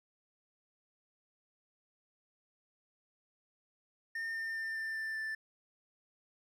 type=tone with pitch steps; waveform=triangle; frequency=1817 / 1806.5 / 1796.1 / 1785.8 / 1775.5 / 1765.3 Hz; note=A#6 / A6 / A6 / A6 / A6 / A6; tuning=-45 / +45 / +35 / +25 / +15 / +5 cents; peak=-34 dBFS; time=4.15-5.35 s; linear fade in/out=5 ms; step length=200 ms; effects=none